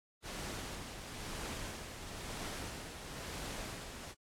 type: noise with tremolo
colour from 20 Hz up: pink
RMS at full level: -42 dBFS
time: 0.22-4.15 s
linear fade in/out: 50 ms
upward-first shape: sine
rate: 1 Hz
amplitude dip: 45%
effects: low-pass 10000 Hz 12 dB/octave + AAC 64 kbps